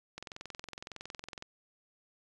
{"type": "click train", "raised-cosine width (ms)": 0.2, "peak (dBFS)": -25, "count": 28, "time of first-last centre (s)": [0.18, 1.424], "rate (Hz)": 21.7, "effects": ["resampled to 24000 Hz"]}